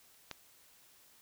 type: click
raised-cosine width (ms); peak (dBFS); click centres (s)
0.2; -23; 0.313
effects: white hiss -63 dBFS RMS until 1.21 s